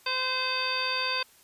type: harmonic tone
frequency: 515 Hz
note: C5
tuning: 28 cents flat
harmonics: 1 / 2 / 3 / 4 / 5 / 6 / 7 / 9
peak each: -38 / -33 / -35 / -41 / -32 / -43 / -35 / -32 dBFS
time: 0.06-1.23 s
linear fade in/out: 5 ms
effects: white hiss -58 dBFS RMS until 1.43 s + resampled to 32000 Hz